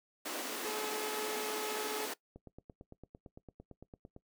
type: high-pass noise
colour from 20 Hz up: pink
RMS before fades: -40 dBFS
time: 0.25-2.14 s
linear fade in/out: 10 ms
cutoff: 240 Hz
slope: 48 dB/octave
type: tone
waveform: sawtooth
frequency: 427.9 Hz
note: A4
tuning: 48 cents flat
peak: -34 dBFS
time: 0.65-2.06 s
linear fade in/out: 0 ms
type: click train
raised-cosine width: 2 ms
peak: -36 dBFS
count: 17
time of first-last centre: 2.36-4.164 s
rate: 8.87 Hz
effects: noise-tail reverb RT60 0.1 s tail -19 dB re dry